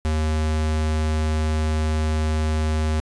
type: tone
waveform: square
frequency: 77.78 Hz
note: D#2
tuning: in tune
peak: -20 dBFS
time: 0.05-3 s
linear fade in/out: 0 ms
effects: resampled to 22050 Hz